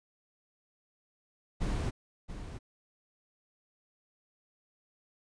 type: noise with echo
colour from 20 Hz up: brown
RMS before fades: -32 dBFS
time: 1.6-1.91 s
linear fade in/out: 20 ms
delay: 680 ms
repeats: 1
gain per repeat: -10 dB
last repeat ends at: 2.59 s
effects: resampled to 22050 Hz